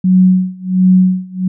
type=tone with tremolo; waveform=sine; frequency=185 Hz; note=F#3; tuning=in tune; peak=-4 dBFS; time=0.04-1.48 s; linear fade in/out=5 ms; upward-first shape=sine; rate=1.4 Hz; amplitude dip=95%; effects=none